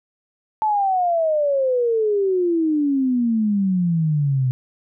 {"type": "exponential sweep", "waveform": "sine", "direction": "down", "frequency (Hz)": [879, 125.6], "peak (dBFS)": -16, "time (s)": [0.62, 4.51], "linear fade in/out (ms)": 0, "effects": []}